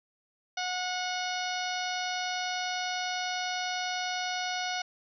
harmonic tone, 730 Hz, F#5, 24 cents flat, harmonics 1 / 2 / 3 / 4 / 5 / 6 / 7 / 8, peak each -34 / -37 / -39 / -40 / -41 / -42 / -42 / -43 dBFS, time 0.57-4.82 s, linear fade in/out 5 ms, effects none

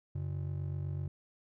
triangle ring-modulated tone, 116.54 Hz, A#2, in tune, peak -29 dBFS, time 0.15-1.08 s, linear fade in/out 5 ms, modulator 24 Hz, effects none

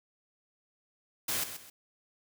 white noise with echo, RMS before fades -32 dBFS, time 1.28-1.44 s, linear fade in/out 5 ms, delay 130 ms, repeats 2, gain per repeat -10 dB, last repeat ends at 1.7 s, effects none

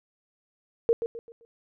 sine tone with echo, 462.9 Hz, A#4, 12 cents flat, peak -17 dBFS, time 0.89-0.93 s, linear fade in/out 0 ms, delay 130 ms, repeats 4, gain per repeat -9 dB, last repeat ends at 1.45 s, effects none

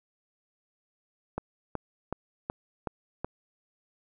click train, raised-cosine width 1 ms, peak -17 dBFS, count 6, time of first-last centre 1.38-3.246 s, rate 2.68 Hz, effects none

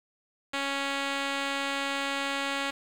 5% pulse tone with low-pass filter, 277.2 Hz, C#4, in tune, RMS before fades -31 dBFS, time 0.53-2.71 s, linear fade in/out 10 ms, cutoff 5800 Hz, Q 0.94, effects 8-bit

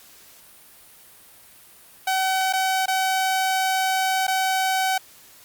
sawtooth tone with dropouts, 759 Hz, F#5, 44 cents sharp, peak -16 dBFS, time 2.07-4.98 s, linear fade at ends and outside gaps 5 ms, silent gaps 2.527-2.534 / 2.859-2.88 / 4.269-4.279 s, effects white hiss -49 dBFS RMS until 5.44 s + Opus 48 kbps

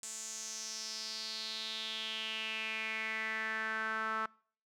sawtooth tone with band-pass filter sweep, 220 Hz, A3, in tune, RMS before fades -39 dBFS, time 0.03-4.26 s, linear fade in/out 2 ms, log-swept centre 7600 to 1300 Hz, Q 4.9, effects noise-tail reverb RT60 0.5 s tail -25 dB re dry

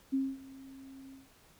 sine tone with ADSR envelope, 268.5 Hz, C4, 45 cents sharp, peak -26 dBFS, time 0.12-1.29 s, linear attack 20 ms, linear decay 230 ms, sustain -21 dB, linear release 170 ms, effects pink hiss -62 dBFS RMS until 1.59 s

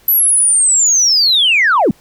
sine linear sweep, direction down, 12000 to 150.7 Hz, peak -7 dBFS, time 0.08-1.91 s, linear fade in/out 2 ms, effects tanh soft clip ceiling -4 dBFS + pink hiss -49 dBFS RMS until 2 s

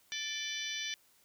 harmonic tone with a mistuned harmonic, 586 Hz, D5, 4 cents flat, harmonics 3 / 4 / 5 / 6 / 7 / 8 / 9 / 10, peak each -44 / -42 / -43 / -41 / -49 / -49 / -52 / -44 dBFS, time 0.12-0.94 s, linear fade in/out 0 ms, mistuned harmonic 5, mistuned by +47 cents, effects white hiss -67 dBFS RMS until 1.24 s

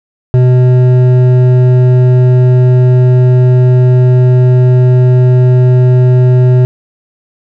sine tone with hard clipping, 126 Hz, B2, 35 cents sharp, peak -5 dBFS, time 0.34-6.65 s, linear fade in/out 0 ms, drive 9 dB, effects none

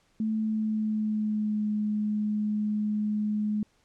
sine tone with pitch glide, 218.6 to 211 Hz, A3 to G#3, -11 to +28 cents, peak -25 dBFS, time 0.2-3.63 s, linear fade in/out 2 ms, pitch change -61 cents, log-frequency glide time 0.32-1.69 s, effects pink hiss -67 dBFS RMS until 3.84 s + low-pass 8000 Hz 12 dB/octave

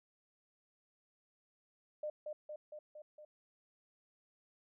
sine tone with echo, 604 Hz, D5, 48 cents sharp, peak -37 dBFS, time 2.03-2.1 s, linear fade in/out 5 ms, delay 230 ms, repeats 5, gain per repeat -3 dB, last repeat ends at 3.25 s, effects none

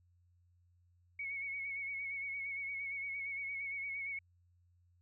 sine tone with vibrato, 2217 Hz, C#7, in tune, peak -38 dBFS, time 1.19-4.19 s, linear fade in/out 5 ms, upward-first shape sine, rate 8.7 Hz, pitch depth 38 cents each way, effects added 88 Hz sine -67 dBFS peak until 5.01 s

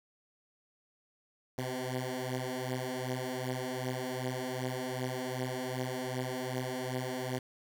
10% pulse beating tone pair, 126.2 / 128.8 Hz, B2 / C3, +38 / -27 cents, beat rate 2.6 Hz, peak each -30 / -28 dBFS, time 1.58-7.39 s, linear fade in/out 5 ms, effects none

